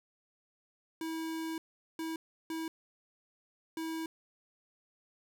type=tone bursts at uneven times; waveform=square; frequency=323.4 Hz; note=E4; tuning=33 cents flat; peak=-36 dBFS; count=4; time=1.01-1.58 / 1.99-2.16 / 2.5-2.68 / 3.77-4.06 s; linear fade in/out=2 ms; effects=none